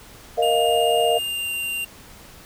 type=chord; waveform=sine; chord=Bb suspended fourth; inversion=none; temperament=equal; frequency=466.2 / 622.3 / 698.5 Hz; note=Bb4 / Eb5 / F5; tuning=0 / 0 / 0 cents; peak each=-21 / -22 / -20 dBFS; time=0.37-1.19 s; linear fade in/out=20 ms
type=tone with pitch glide; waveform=square; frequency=2830 to 2781 Hz; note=F7 to F7; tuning=+22 to -8 cents; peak=-25 dBFS; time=0.42-1.85 s; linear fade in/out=10 ms; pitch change=-30 cents; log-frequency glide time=1.02-1.51 s
effects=pink hiss -45 dBFS RMS until 2.45 s